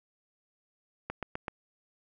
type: click train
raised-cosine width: 0.5 ms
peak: -19 dBFS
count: 4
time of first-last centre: 1.1-1.482 s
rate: 7.86 Hz
effects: none